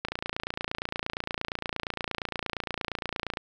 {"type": "click train", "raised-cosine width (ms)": 0.3, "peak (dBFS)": -14, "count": 96, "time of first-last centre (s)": [0.05, 3.372], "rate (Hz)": 28.6, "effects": []}